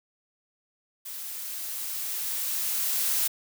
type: noise with level ramp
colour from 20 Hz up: blue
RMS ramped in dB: -38 to -25 dBFS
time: 1.05-3.28 s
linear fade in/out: 10 ms
effects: none